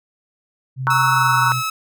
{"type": "tone with pitch glide", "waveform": "sine", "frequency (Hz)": [130.81, 126.87], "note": ["C3", "B2"], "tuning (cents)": [0, 47], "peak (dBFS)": -22, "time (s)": [0.76, 1.63], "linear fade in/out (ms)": 50, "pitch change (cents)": -53, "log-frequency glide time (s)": [1.15, 1.37]}
{"type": "chord", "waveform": "sine", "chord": "F# dominant seventh", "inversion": "first", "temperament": "equal", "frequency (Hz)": [932.3, 1108.7, 1318.5, 1480], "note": ["A#5", "C#6", "E6", "F#6"], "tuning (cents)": [0, 0, 0, 0], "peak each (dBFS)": -20, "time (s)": [0.87, 1.52], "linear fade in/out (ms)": 0}
{"type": "tone", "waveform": "sawtooth", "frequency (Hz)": 1295, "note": "E6", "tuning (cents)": -31, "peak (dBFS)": -17, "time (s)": [0.9, 1.7], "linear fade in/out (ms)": 5}
{"effects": []}